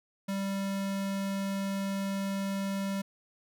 square tone, 196 Hz, G3, in tune, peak -31 dBFS, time 0.28-3.02 s, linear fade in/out 10 ms, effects none

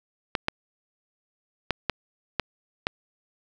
clicks, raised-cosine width 0.3 ms, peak -7 dBFS, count 6, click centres 0.352 / 0.484 / 1.707 / 1.897 / 2.397 / 2.869 s, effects none

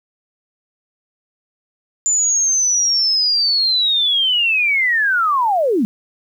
sine linear sweep, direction down, 7120 to 196 Hz, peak -13 dBFS, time 2.06-5.85 s, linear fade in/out 0 ms, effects 8-bit

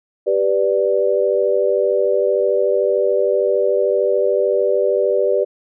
sine chord, G major, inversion none, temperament equal, 392 / 493.9 / 587.3 Hz, G4 / B4 / D5, 0 / 0 / 0 cents, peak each -18 dBFS, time 0.26-5.45 s, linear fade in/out 20 ms, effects none

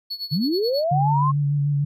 triangle tone with tremolo, 4400 Hz, C#8, 14 cents flat, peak -24 dBFS, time 0.1-0.84 s, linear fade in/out 10 ms, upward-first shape sine, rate 9.3 Hz, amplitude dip 85%
sine linear sweep, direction up, 129.9 to 1090 Hz, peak -19 dBFS, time 0.31-1.32 s, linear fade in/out 20 ms
sine tone with vibrato, 143.9 Hz, D3, 35 cents flat, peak -18 dBFS, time 0.91-1.85 s, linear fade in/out 10 ms, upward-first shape square, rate 6.7 Hz, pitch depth 19 cents each way
effects none

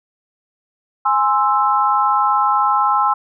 sine chord, Ab augmented, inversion none, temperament equal, 830.6 / 1046.5 / 1318.5 Hz, Ab5 / C6 / E6, 0 / 0 / 0 cents, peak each -17 dBFS, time 1.05-3.14 s, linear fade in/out 10 ms, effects none

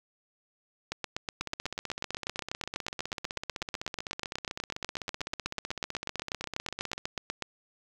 two click trains, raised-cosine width 0.2 ms, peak -18 / -15 dBFS, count 89 / 54, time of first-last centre 1.41-6.98 / 0.92-7.423 s, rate 15.8 / 8.15 Hz, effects 8-bit

